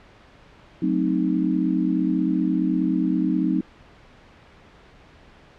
sine chord, F# diminished seventh, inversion none, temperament equal, 185 / 220 / 261.6 / 311.1 Hz, F#3 / A3 / C4 / Eb4, 0 / 0 / 0 / 0 cents, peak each -24 / -29 / -24 / -23 dBFS, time 0.82-3.61 s, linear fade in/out 5 ms, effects pink hiss -50 dBFS RMS until 5.58 s + low-pass 3000 Hz 12 dB/octave

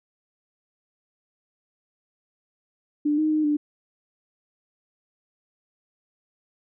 sine tone with pitch steps, 296 / 309.8 / 307.8 / 296.3 Hz, D4 / D#4 / D#4 / D4, +14 / -7 / -19 / +15 cents, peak -19 dBFS, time 3.05-3.57 s, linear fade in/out 10 ms, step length 130 ms, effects none

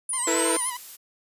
sine linear two-way sweep, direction down then up, 9990 to 7459 to 9990 Hz, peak -25 dBFS, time 0.09-0.7 s, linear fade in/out 5 ms, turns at 0.29 s
sawtooth tone with vibrato, 1005 Hz, B5, 30 cents sharp, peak -28 dBFS, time 0.13-0.77 s, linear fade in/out 5 ms, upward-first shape sine, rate 9.5 Hz, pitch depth 78 cents each way
sawtooth chord, E suspended fourth, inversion none, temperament equal with one note detuned, 329.6 / 447.2 / 493.9 Hz, E4 / A4 / B4, 0 / +28 / 0 cents, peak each -22 / -25 / -23 dBFS, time 0.27-0.57 s, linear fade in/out 5 ms
blue noise, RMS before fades -40 dBFS, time 0.38-0.97 s, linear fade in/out 20 ms
effects resampled to 32000 Hz

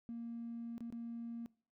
triangle tone with dropouts, 233.1 Hz, A#3, in tune, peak -38 dBFS, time 0.09-1.46 s, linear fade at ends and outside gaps 0 ms, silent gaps 0.78-0.806 / 0.903-0.925 s, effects noise-tail reverb RT60 0.4 s tail -24 dB re dry + tanh soft clip ceiling -39 dBFS

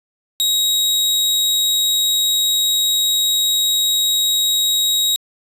sawtooth tone with amplitude modulation, 3800 Hz, A#7, 33 cents sharp, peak -10 dBFS, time 0.4-5.16 s, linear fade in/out 0 ms, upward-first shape sine, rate 205 Hz, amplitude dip 25%, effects resampled to 32000 Hz

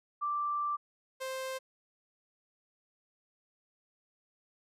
sine / sawtooth tone pair in turn, 1174.7 / 524.4 Hz, D6 / C5, 0 / +4 cents, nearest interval octave + major second, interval 1396 cents, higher first, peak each -30 / -32 dBFS, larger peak first, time 0.21-0.77 / 1.2-1.59 s, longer first, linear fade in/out 20 ms, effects resampled to 32000 Hz

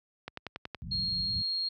click train, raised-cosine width 0.3 ms, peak -21 dBFS, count 6, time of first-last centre 0.28-0.747 s, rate 10.7 Hz
white low-pass noise, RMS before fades -38 dBFS, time 0.82-1.42 s, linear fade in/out 0 ms, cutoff 190 Hz, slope 48 dB/octave
sine tone, 4258 Hz, C8, 30 cents sharp, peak -29 dBFS, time 0.91-1.69 s, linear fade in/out 10 ms
effects high-pass 60 Hz 12 dB/octave

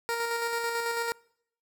15% pulse tone with tremolo, 466.2 Hz, A#4, in tune, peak -21 dBFS, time 0.09-1.12 s, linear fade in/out 0 ms, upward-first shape square, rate 9.1 Hz, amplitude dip 30%, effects noise-tail reverb RT60 0.7 s tail -25 dB re dry

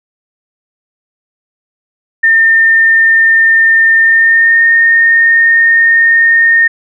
sine tone with pitch glide, 1810 to 1835.3 Hz, A6 to A#6, +48 to -27 cents, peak -4 dBFS, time 2.23-6.68 s, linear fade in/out 10 ms, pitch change +25 cents, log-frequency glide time 4.01-4.63 s, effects none

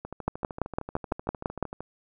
two click trains, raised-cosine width 1 ms, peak -11 / -22 dBFS, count 9 / 24, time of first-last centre 0.28-1.627 / 0.05-1.806 s, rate 5.94 / 13.1 Hz, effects none

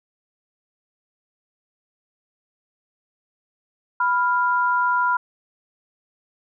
sine tone pair together, 987.8 / 1396.9 Hz, B5 / F6, 0 / 0 cents, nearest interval tritone, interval 600 cents, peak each -19 / -21 dBFS, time 4-5.17 s, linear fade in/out 5 ms, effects none

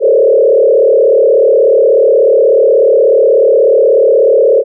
sine tone with frequency modulation, 493.9 Hz, B4, in tune, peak -4 dBFS, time 0-4.64 s, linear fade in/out 50 ms, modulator 36.5 Hz, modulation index 2, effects none

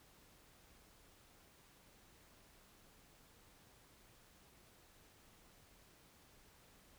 silence, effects pink hiss -66 dBFS RMS until 6.98 s

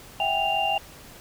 sine tone cluster, 656 / 755 / 801 / 2787 Hz, E5 / F#5 / G5 / F7, -9 / +35 / +37 / -4 cents, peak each -31 / -30 / -25 / -26 dBFS, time 0.2-0.78 s, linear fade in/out 2 ms, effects pink hiss -46 dBFS RMS until 1.2 s

